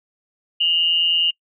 sine tone pair together, 2839 / 3008 Hz, F7 / F#7, +28 / +28 cents, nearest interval minor second, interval 100 cents, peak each -16 / -22 dBFS, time 0.6-1.31 s, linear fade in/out 10 ms, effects noise-tail reverb RT60 0.1 s tail -24 dB re dry

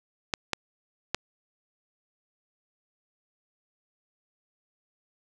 clicks, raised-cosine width 0.2 ms, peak -8 dBFS, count 3, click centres 0.338 / 0.533 / 1.146 s, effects none

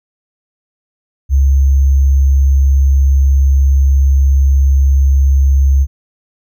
sine tone with sample-and-hold, 68.4 Hz, C#2, 23 cents flat, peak -6 dBFS, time 1.29-5.87 s, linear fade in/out 50 ms, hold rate 6300 Hz, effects none

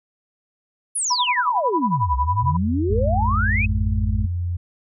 sine exponential two-way sweep, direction down then up, 10880 to 61.9 to 2617 Hz, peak -20 dBFS, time 0.95-3.66 s, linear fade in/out 10 ms, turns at 2.16 s
sine tone with tremolo, 988 Hz, B5, in tune, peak -16 dBFS, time 1.1-2.57 s, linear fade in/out 10 ms, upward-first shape sine, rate 11 Hz, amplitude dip 95%
sine tone with pitch glide, 86.6 to 87.66 Hz, F2 to F2, -14 to +7 cents, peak -21 dBFS, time 2.42-4.57 s, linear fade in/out 10 ms, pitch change +21 cents, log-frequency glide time 3.45-3.62 s
harmonic tone, 53 Hz, G#1, 36 cents sharp, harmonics 1 / 2 / 4, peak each -22 / -25 / -28 dBFS, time 2.89-4.27 s, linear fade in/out 20 ms
effects none

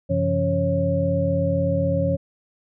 sine tone cluster, 92.7 / 133 / 169.1 / 276.6 / 549 Hz, F#2 / C3 / E3 / C#4 / C#5, +4 / +29 / +44 / -4 / -17 cents, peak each -25 / -29 / -24 / -29 / -22 dBFS, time 0.09-2.17 s, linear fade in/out 20 ms, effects none

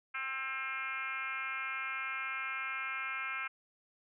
sine tone with frequency modulation, 1864.7 Hz, A#6, in tune, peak -35 dBFS, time 0.14-3.48 s, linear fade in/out 10 ms, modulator 269 Hz, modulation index 2.6, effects none

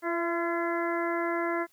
harmonic tone with a mistuned harmonic, 341 Hz, F4, 41 cents flat, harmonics 1 / 2 / 3 / 4 / 5 / 6, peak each -30 / -33 / -35 / -36 / -37 / -38 dBFS, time 0.02-1.67 s, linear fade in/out 50 ms, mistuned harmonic 2, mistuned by -25 cents, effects white hiss -66 dBFS RMS until 1.72 s

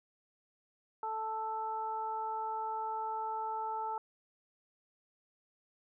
harmonic tone, 440 Hz, A4, in tune, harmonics 1 / 2 / 3, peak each -45 / -35 / -43 dBFS, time 1.03-3.98 s, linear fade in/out 2 ms, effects none

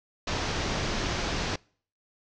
pink low-pass noise, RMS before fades -30 dBFS, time 0.27-1.56 s, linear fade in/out 5 ms, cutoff 6400 Hz, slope 48 dB/octave, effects noise-tail reverb RT60 0.5 s tail -26 dB re dry

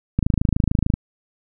click train, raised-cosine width 5 ms, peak -5 dBFS, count 21, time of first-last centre 0.19-0.939 s, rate 26.7 Hz, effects none

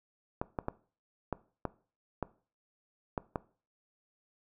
clicks, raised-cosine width 1 ms, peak -18 dBFS, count 8, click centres 0.415 / 0.588 / 0.684 / 1.327 / 1.653 / 2.227 / 3.178 / 3.358 s, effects noise-tail reverb RT60 0.4 s tail -19 dB re dry

